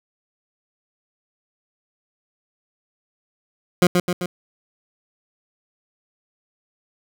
20% pulse tone with echo, 177.9 Hz, F3, 32 cents sharp, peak -6 dBFS, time 3.82-3.87 s, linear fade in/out 2 ms, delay 130 ms, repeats 3, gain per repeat -4 dB, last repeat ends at 4.26 s, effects none

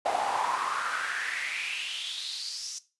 brown noise with high-pass filter sweep, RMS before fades -32 dBFS, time 0.05-2.79 s, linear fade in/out 10 ms, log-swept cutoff 690 to 5900 Hz, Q 5.6, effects noise-tail reverb RT60 0.3 s tail -17 dB re dry + resampled to 24000 Hz

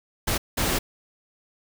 pink noise bursts at uneven times, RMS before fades -24 dBFS, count 2, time 0.27-0.38 / 0.57-0.79 s, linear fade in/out 10 ms, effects none

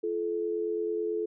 sine tone pair together, 342.8 / 431.9 Hz, F4 / A4, -32 / -32 cents, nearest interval major third, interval 400 cents, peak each -33 / -29 dBFS, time 0.03-1.26 s, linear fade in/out 10 ms, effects none

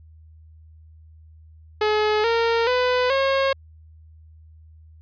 sawtooth tone with pitch steps, 425.5 / 461.3 / 500.2 / 542.3 Hz, G#4 / A#4 / B4 / C#5, +42 / -18 / +22 / -38 cents, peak -14 dBFS, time 1.81-3.53 s, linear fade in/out 5 ms, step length 430 ms, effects added 79 Hz sine -45 dBFS peak until 5.01 s + resampled to 11025 Hz

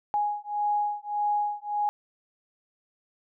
sine beating tone pair, 829 / 830.7 Hz, G#5 / G#5, -3 / 0 cents, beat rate 1.7 Hz, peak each -28 dBFS, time 0.14-1.89 s, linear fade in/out 0 ms, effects none

